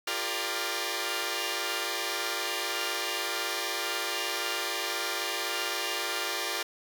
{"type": "chord", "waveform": "5% pulse", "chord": "G minor seventh", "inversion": "third", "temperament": "equal with one note detuned", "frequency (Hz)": [349.2, 399.5, 466.2, 587.3], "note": ["F4", "G4", "Bb4", "D5"], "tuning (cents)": [0, 33, 0, 0], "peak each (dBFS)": -24, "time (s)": [0.07, 6.63], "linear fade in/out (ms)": 5, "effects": []}